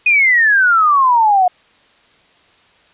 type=exponential sweep; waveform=sine; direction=down; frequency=2504 to 712 Hz; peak=-8 dBFS; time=0.06-1.48 s; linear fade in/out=5 ms; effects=white hiss -51 dBFS RMS until 2.93 s + resampled to 8000 Hz